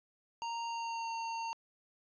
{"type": "tone with pitch glide", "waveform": "square", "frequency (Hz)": [929, 914.6], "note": ["A#5", "A#5"], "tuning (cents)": [-6, -33], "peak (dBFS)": -37, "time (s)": [0.42, 1.53], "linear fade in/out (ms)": 0, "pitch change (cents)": -27, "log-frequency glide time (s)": [0.67, 1.1], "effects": ["resampled to 16000 Hz"]}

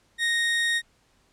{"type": "tone", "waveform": "30% pulse", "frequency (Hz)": 1862, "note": "A#6", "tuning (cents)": -2, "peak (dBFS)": -19, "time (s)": [0.18, 0.82], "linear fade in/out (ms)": 50, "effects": ["pink hiss -64 dBFS RMS until 1.32 s", "low-pass 9000 Hz 12 dB/octave"]}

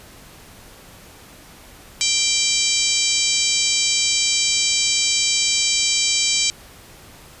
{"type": "harmonic tone", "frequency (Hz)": 784, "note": "G5", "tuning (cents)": 0, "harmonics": [3, 4, 5, 6, 7, 8, 9, 10], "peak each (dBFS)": [-25, -25, -25, -25, -25, -25, -25, -25], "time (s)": [2.01, 6.5], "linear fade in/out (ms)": 0, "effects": ["pink hiss -44 dBFS RMS until 7.4 s", "resampled to 32000 Hz"]}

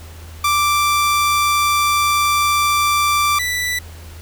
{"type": "tone pair in turn", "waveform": "sawtooth", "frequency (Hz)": [1174.7, 1975.6], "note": ["D6", "B6"], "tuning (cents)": [0, 0], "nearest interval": "major sixth", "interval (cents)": 900, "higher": "second", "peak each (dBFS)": [-10, -15], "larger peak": "first", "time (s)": [[0.44, 3.39], [3.39, 3.79]], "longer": "first", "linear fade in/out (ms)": 5, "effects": ["added 81 Hz sine -34 dBFS peak until 4.21 s", "pink hiss -42 dBFS RMS until 4.21 s"]}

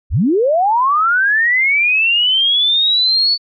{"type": "linear sweep", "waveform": "sine", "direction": "up", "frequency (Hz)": [39.19, 4487], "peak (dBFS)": -10, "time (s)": [0.1, 3.38], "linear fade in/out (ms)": 50, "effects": ["MP3 48 kbps"]}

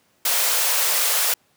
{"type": "high-pass noise", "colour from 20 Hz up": "white", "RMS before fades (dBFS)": -20, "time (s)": [0.25, 1.34], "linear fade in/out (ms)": 5, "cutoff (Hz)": 440, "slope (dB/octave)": 96, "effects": ["pink hiss -62 dBFS RMS until 1.56 s", "high-pass 150 Hz 12 dB/octave"]}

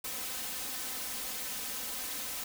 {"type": "noise with comb filter", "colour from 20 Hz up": "white", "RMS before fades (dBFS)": -38, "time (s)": [0.04, 2.44], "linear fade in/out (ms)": 5, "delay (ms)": 3.9, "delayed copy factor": 0.85, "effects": []}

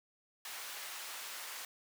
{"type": "high-pass noise", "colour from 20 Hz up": "pink", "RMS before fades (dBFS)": -45, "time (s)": [0.45, 1.65], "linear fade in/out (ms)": 2, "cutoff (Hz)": 1100, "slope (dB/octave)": 12, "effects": []}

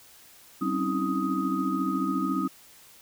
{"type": "tone cluster", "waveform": "sine", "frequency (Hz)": [191.6, 262.8, 276.9, 320.8, 1251], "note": ["G3", "C4", "C#4", "E4", "D#6"], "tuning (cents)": [-39, 8, -2, -47, 9], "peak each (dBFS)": -31, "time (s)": [0.61, 2.48], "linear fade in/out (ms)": 10, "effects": ["white hiss -53 dBFS RMS until 3.01 s"]}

